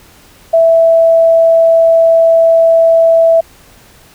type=tone; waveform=sine; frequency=659.3 Hz; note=E5; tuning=in tune; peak=-4 dBFS; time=0.53-3.41 s; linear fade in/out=10 ms; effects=pink hiss -42 dBFS RMS until 4.14 s